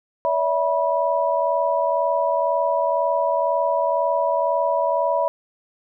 sine tone cluster, 570 / 652 / 974 Hz, C#5 / E5 / B5, +48 / -19 / -24 cents, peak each -22 dBFS, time 0.25-5.28 s, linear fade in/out 0 ms, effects none

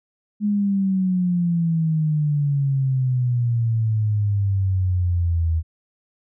sine exponential sweep, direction down, 210 to 80 Hz, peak -17 dBFS, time 0.4-5.63 s, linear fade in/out 50 ms, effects none

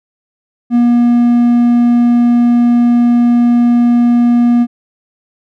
triangle tone, 239.4 Hz, A#3, 46 cents sharp, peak -4 dBFS, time 0.7-4.67 s, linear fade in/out 50 ms, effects none

